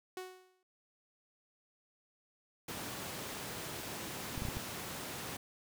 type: tone with exponential decay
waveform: sawtooth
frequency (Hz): 370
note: F#4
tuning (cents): 0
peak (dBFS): -35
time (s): 0.17-0.63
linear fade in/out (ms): 2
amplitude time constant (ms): 100
type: high-pass noise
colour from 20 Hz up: pink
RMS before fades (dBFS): -43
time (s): 2.68-5.37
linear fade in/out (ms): 5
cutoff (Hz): 110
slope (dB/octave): 12
type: clicks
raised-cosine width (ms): 5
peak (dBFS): -27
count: 5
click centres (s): 4.378 / 4.421 / 4.452 / 4.486 / 4.57
effects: none